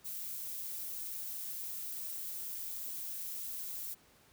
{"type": "noise with amplitude modulation", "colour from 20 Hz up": "violet", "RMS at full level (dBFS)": -40, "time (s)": [0.04, 3.95], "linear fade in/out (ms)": 20, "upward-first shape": "sine", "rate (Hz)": 174, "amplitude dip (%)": 30, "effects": ["pink hiss -64 dBFS RMS until 4.32 s", "high-pass 60 Hz 12 dB/octave"]}